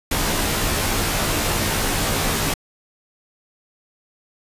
pink noise with comb filter, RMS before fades -21 dBFS, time 0.11-2.54 s, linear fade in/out 5 ms, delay 16 ms, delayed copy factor -0.9, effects resampled to 32000 Hz

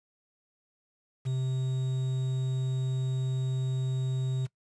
triangle tone with quantisation, 130.2 Hz, C3, 8 cents flat, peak -25 dBFS, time 1.25-4.47 s, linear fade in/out 20 ms, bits 8, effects noise-tail reverb RT60 0.1 s tail -19 dB re dry + resampled to 22050 Hz

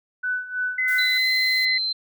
sine tone with tremolo, 1496 Hz, F#6, 19 cents sharp, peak -21 dBFS, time 0.23-1.18 s, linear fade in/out 10 ms, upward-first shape sine, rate 3.1 Hz, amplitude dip 80%
sine tone, 2037 Hz, C7, 47 cents flat, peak -20 dBFS, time 0.78-1.78 s, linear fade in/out 5 ms
blue noise, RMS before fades -39 dBFS, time 0.88-1.65 s, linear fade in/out 0 ms
sine tone with pitch glide, 4000 to 4101 Hz, B7 to C8, +21 to -36 cents, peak -22 dBFS, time 0.98-1.93 s, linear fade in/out 10 ms, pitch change +43 cents, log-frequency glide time 1.12-1.31 s
effects none

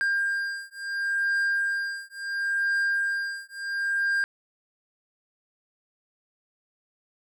triangle beating tone pair, 1600 / 1600.72 Hz, G6 / G6, +35 / +36 cents, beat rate 0.72 Hz, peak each -26 dBFS, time 0.01-4.24 s, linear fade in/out 0 ms, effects none

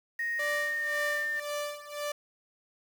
sine tone with pitch glide, 1864.7 to 1801.2 Hz, A#6 to A6, 0 to +40 cents, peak -29 dBFS, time 0.19-1.4 s, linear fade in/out 5 ms, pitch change -60 cents, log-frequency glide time 0.46-1.22 s
sawtooth tone with tremolo, 587.3 Hz, D5, in tune, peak -27 dBFS, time 0.39-2.12 s, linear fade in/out 5 ms, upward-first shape sine, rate 1.9 Hz, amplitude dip 85%
effects 8-bit

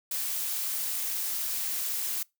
blue noise with amplitude modulation, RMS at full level -30 dBFS, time 0.11-2.23 s, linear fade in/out 5 ms, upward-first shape sine, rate 271 Hz, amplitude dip 30%, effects noise-tail reverb RT60 0.2 s tail -24 dB re dry

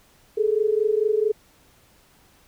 sine tone pair together, 416.8 / 441.3 Hz, G#4 / A4, +6 / +5 cents, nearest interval minor second, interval 99 cents, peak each -21 dBFS, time 0.37-1.32 s, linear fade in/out 10 ms, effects pink hiss -57 dBFS RMS until 2.47 s

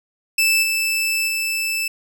sawtooth tone with level steps, 2637 Hz, E7, in tune, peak -11 / -15 / -17 dBFS, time 0.38-1.88 s, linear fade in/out 5 ms, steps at 0.62 / 1.27 s, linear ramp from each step 20 ms, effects none

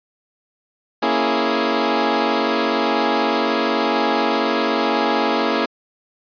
15% pulse chord, A# half-diminished seventh, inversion none, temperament equal, 233.1 / 277.2 / 329.6 / 415.3 Hz, A#3 / C#4 / E4 / G#4, 0 / 0 / 0 / 0 cents, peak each -16 dBFS, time 1.02-5.66 s, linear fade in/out 10 ms, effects resampled to 11025 Hz

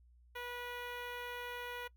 10% pulse tone with notch filter, 487.1 Hz, B4, 24 cents flat, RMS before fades -44 dBFS, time 0.35-1.88 s, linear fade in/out 10 ms, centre 7500 Hz, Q 0.68, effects noise-tail reverb RT60 0.1 s tail -23 dB re dry + added 60 Hz sine -61 dBFS peak until 1.96 s

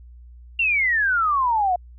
sine exponential sweep, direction down, 2794 to 698.5 Hz, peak -17 dBFS, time 0.59-1.76 s, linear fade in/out 5 ms, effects added 60 Hz sine -41 dBFS peak until 1.98 s

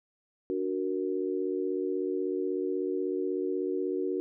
sine chord, D augmented, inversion none, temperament equal, 293.7 / 370 / 466.2 Hz, D4 / F#4 / A#4, 0 / 0 / 0 cents, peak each -34 / -30 / -35 dBFS, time 0.5-4.2 s, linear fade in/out 0 ms, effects none

